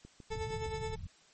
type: click train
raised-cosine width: 3 ms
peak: -37 dBFS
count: 5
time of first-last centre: 0.05-0.66 s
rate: 6.56 Hz
type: low-pass noise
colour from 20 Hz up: white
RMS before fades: -42 dBFS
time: 0.3-1.07 s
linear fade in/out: 5 ms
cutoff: 160 Hz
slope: 48 dB/octave
type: tone with tremolo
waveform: 30% pulse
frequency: 440 Hz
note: A4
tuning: in tune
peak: -32 dBFS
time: 0.3-0.96 s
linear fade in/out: 20 ms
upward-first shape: sine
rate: 9.5 Hz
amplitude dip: 60%
effects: white hiss -63 dBFS RMS until 1.33 s + MP3 32 kbps